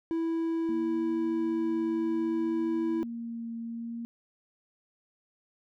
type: tone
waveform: triangle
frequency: 328.9 Hz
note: E4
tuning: 4 cents flat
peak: -25 dBFS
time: 0.11-3.03 s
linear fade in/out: 0 ms
type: tone with vibrato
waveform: sine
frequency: 233.1 Hz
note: A#3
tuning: in tune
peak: -34 dBFS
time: 0.69-4.05 s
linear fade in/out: 0 ms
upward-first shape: triangle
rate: 0.61 Hz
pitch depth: 22 cents each way
effects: none